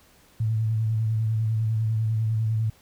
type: tone with vibrato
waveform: sine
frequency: 110.7 Hz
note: A2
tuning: 11 cents sharp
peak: -21 dBFS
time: 0.4-2.7 s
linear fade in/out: 5 ms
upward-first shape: square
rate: 10 Hz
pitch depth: 28 cents each way
effects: pink hiss -57 dBFS RMS until 2.81 s